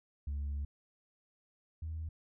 sine tone pair in turn, 71.4 / 79.93 Hz, D2 / D#2, -48 / +47 cents, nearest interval major second, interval 195 cents, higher second, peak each -32 / -36 dBFS, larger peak first, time 0.27-0.65 / 1.82-2.09 s, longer first, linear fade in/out 5 ms, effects tanh soft clip ceiling -33 dBFS

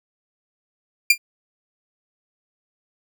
sawtooth tone with exponential decay, 2390 Hz, D7, 30 cents sharp, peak -4 dBFS, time 1.1-1.18 s, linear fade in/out 5 ms, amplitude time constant 16 ms, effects none

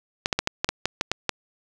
clicks, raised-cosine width 0.2 ms, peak -4 dBFS, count 10, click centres 0.259 / 0.328 / 0.39 / 0.474 / 0.645 / 0.69 / 0.856 / 1.011 / 1.116 / 1.293 s, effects none

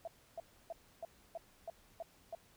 sine tone bursts, 668 Hz, E5, 23 cents sharp, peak -40 dBFS, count 8, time 0.05-2.35 s, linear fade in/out 2 ms, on 25 ms, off 300 ms, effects pink hiss -66 dBFS RMS until 2.56 s

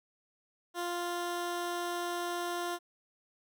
15% pulse tone, 349.2 Hz, F4, in tune, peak -27 dBFS, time 0.74-2.79 s, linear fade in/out 50 ms, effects none

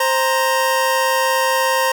25% pulse tone pair together, 524.6 / 932.3 Hz, C5 / A#5, +4 / 0 cents, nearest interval minor seventh, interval 996 cents, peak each -14 dBFS, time 0-1.92 s, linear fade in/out 5 ms, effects none

